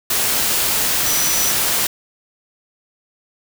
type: tone in noise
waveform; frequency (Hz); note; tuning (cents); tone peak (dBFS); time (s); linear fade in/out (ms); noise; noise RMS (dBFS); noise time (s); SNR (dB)
sine; 5900; F#8; -6; -21; 1.06-1.52; 5; white; -18; 0.1-1.87; -6
effects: none